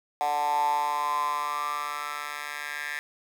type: tone with high-pass filter sweep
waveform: 10% pulse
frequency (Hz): 146.9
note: D3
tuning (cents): +1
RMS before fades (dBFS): -29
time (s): 0.21-2.99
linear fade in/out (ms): 0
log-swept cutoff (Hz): 780 to 1700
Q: 9.9
effects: none